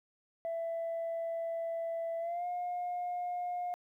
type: tone with pitch glide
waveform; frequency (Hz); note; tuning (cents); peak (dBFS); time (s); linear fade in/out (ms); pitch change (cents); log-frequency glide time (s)
sine; 665 to 712.7; E5 to F5; +15 to +35; -32; 0.45-3.74; 0; +120; 2.19-2.46
effects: tanh soft clip ceiling -31 dBFS + 12-bit